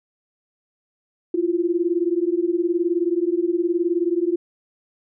sine beating tone pair, 336.2 / 355.2 Hz, E4 / F4, +34 / +29 cents, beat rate 19 Hz, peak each -21 dBFS, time 1.34-4.36 s, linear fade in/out 5 ms, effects none

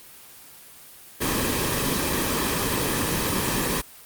pink noise with comb filter, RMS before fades -24 dBFS, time 1.2-3.82 s, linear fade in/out 20 ms, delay 1.4 ms, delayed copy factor -0.6, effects white hiss -46 dBFS RMS until 4.05 s + Opus 24 kbps

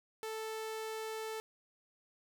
sawtooth tone, 440 Hz, A4, in tune, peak -35 dBFS, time 0.23-1.4 s, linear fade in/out 0 ms, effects none

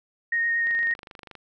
sine tone with vibrato, 1858 Hz, A#6, 6 cents flat, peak -21 dBFS, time 0.32-0.94 s, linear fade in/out 5 ms, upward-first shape sine, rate 8.6 Hz, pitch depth 11 cents each way
click train, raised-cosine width 0.3 ms, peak -26 dBFS, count 18, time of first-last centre 0.67-1.353 s, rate 24.9 Hz
effects none

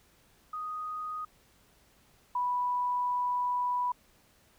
sine tone pair in turn, 1244.5 / 985.4 Hz, D#6 / B5, 0 / -4 cents, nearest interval major third, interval 404 cents, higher first, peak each -34 / -27 dBFS, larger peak second, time 0.53-1.25 / 2.35-3.92 s, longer second, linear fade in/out 5 ms, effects pink hiss -64 dBFS RMS until 4.58 s

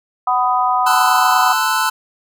harmonic tone, 249.3 Hz, B3, 16 cents sharp, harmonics 3 / 4 / 5, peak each -17 / -17 / -18 dBFS, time 0.27-1.53 s, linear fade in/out 5 ms
square chord, F# half-diminished seventh, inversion first, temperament equal with one note detuned, 880 / 1025.6 / 1318.5 / 1480 Hz, A5 / C6 / E6 / F#6, 0 / -35 / 0 / 0 cents, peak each -21 dBFS, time 0.86-1.9 s, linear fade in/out 10 ms
effects none

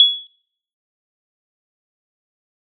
sine tone with exponential decay, 3374 Hz, G#7, 27 cents sharp, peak -3 dBFS, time 0-0.27 s, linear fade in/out 1 ms, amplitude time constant 58 ms, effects noise-tail reverb RT60 0.7 s tail -26 dB re dry

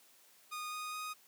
sawtooth tone with pitch steps, 1231 / 1238.8 / 1246.7 Hz, D#6 / D#6 / D#6, -19 / -8 / +3 cents, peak -36 dBFS, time 0.51-1.14 s, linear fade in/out 20 ms, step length 210 ms, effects white hiss -64 dBFS RMS until 1.27 s + high-pass 200 Hz 12 dB/octave

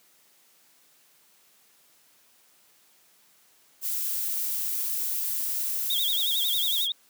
violet noise, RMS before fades -29 dBFS, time 3.81-6.88 s, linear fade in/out 50 ms
sine tone with vibrato, 3500 Hz, A7, 10 cents flat, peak -25 dBFS, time 5.9-6.92 s, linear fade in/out 2 ms, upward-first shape sine, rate 11 Hz, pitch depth 140 cents each way
effects white hiss -61 dBFS RMS until 7.09 s + high-pass 150 Hz 12 dB/octave

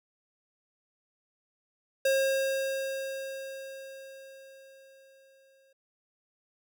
square tone with exponential decay, 538 Hz, C5, 48 cents sharp, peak -23 dBFS, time 2.05-5.73 s, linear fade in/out 5 ms, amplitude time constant 800 ms, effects none

